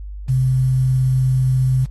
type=tone with quantisation; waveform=sine; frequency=129.6 Hz; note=C3; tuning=16 cents flat; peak=-13 dBFS; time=0.28-1.86 s; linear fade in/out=20 ms; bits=7; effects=added 50 Hz sine -28 dBFS peak until 1.9 s + AAC 32 kbps